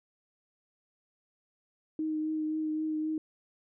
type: tone with vibrato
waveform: sine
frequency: 311.1 Hz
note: D#4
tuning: in tune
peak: -29 dBFS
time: 1.99-3.18 s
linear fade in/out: 2 ms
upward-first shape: triangle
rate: 3.8 Hz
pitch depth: 18 cents each way
effects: none